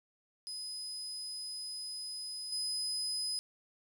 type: tone with level steps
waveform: 35% pulse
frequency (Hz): 5020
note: D#8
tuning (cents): +15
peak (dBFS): -37 / -31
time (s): 0.47-3.39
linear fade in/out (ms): 0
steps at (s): 2.52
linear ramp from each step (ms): 5
effects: 10-bit